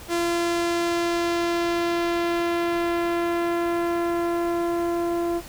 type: tone with low-pass filter sweep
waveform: sawtooth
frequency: 342.3 Hz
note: F4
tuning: 35 cents flat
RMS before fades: -24 dBFS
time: 0.08-5.42 s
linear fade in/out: 50 ms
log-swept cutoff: 11000 to 820 Hz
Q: 0.75
effects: pink hiss -42 dBFS RMS until 5.48 s